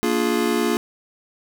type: chord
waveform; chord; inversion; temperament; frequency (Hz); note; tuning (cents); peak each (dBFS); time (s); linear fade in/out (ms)
square; Bb dominant seventh; none; just; 233.1 / 291.4 / 349.6 / 419.5; Bb3 / D4 / F4 / Ab4; 0 / -13 / +2 / +17; -24 / -27 / -24 / -25; 0.03-0.77; 0
effects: none